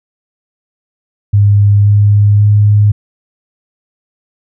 sine tone with pitch steps, 102 / 103.01 / 104.02 Hz, G#2 / G#2 / G#2, -31 / -14 / +3 cents, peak -4 dBFS, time 1.33-2.92 s, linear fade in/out 10 ms, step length 530 ms, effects none

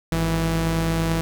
sawtooth tone pair together, 51.72 / 164.2 Hz, G#1 / E3, -6 / -6 cents, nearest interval octave + minor sixth, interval 2000 cents, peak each -22 / -17 dBFS, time 0.12-1.21 s, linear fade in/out 0 ms, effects none

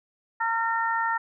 harmonic tone, 456.7 Hz, A#4, 36 cents flat, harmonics 2 / 3 / 4, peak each -26 / -28 / -29 dBFS, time 0.4-1.18 s, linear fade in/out 10 ms, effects none

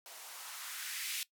violet noise with band-pass filter sweep, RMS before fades -43 dBFS, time 0.06-1.23 s, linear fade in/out 0 ms, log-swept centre 580 to 2700 Hz, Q 1.7, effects noise-tail reverb RT60 0.1 s tail -19 dB re dry

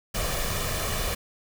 pink noise with comb filter, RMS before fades -28 dBFS, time 0.14-1.15 s, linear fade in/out 10 ms, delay 1.7 ms, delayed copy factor +0.55, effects none

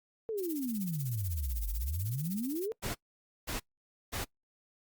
sine exponential two-way sweep, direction down then up, 460.7 to 46.48 to 460.7 Hz, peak -32 dBFS, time 0.29-2.72 s, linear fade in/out 0 ms, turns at 1.69 s
violet noise with tremolo, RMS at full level -40 dBFS, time 0.37-2.68 s, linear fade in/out 20 ms, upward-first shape sine, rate 16 Hz, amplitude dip 85%
pink noise bursts, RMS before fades -36 dBFS, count 3, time 2.82-4.25 s, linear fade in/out 20 ms, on 130 ms, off 520 ms
effects noise-tail reverb RT60 0.1 s tail -23 dB re dry + Opus 48 kbps

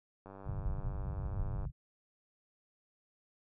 click train, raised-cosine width 1 ms, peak -36 dBFS, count 137, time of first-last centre 0.26-1.652 s, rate 97.7 Hz
pink low-pass noise, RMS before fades -37 dBFS, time 0.44-1.72 s, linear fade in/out 50 ms, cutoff 160 Hz, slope 48 dB/octave
effects none

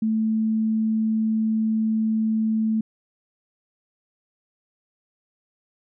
sine tone, 220 Hz, A3, in tune, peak -19 dBFS, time 0.02-2.81 s, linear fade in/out 5 ms, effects none

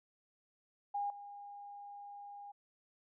sine tone with level steps, 812 Hz, G#5, 39 cents flat, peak -34 / -47 dBFS, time 0.94-2.52 s, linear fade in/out 10 ms, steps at 1.1 s, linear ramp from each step 2 ms, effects none

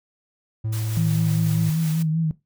triangle tone, 110 Hz, A2, in tune, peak -21 dBFS, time 0.64-1.7 s, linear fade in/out 10 ms
white noise with tremolo, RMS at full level -36 dBFS, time 0.72-2.03 s, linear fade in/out 10 ms, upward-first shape sine, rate 5.4 Hz, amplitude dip 30%
sine tone with vibrato, 160 Hz, D#3, 49 cents sharp, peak -19 dBFS, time 0.97-2.31 s, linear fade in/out 0 ms, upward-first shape sine, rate 5.1 Hz, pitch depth 47 cents each way
effects noise-tail reverb RT60 0.2 s tail -18 dB re dry

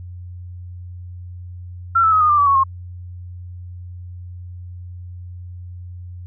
sine tone with pitch steps, 1358 / 1313.3 / 1270 / 1228.1 / 1187.7 / 1148.6 / 1110.7 / 1074.1 Hz, F6 / E6 / D#6 / D#6 / D6 / D6 / C#6 / C6, -49 / -7 / +35 / -23 / +19 / -39 / +3 / +45 cents, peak -11 dBFS, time 1.95-2.638 s, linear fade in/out 10 ms, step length 86 ms, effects added 89 Hz sine -31 dBFS peak until 6.26 s

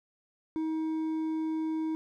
triangle tone with hard clipping, 317.3 Hz, D#4, 34 cents sharp, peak -30 dBFS, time 0.56-1.95 s, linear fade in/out 0 ms, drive 7 dB, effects none

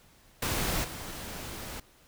pink noise with level steps, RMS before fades -30 / -40 dBFS, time 0.42-1.8 s, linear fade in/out 5 ms, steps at 0.83 s, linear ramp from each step 20 ms, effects pink hiss -60 dBFS RMS until 2.07 s

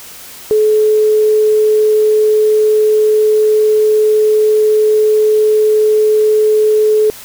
sine tone, 428.9 Hz, A4, 44 cents flat, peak -7 dBFS, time 0.51-7.1 s, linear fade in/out 0 ms, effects white hiss -33 dBFS RMS until 7.24 s

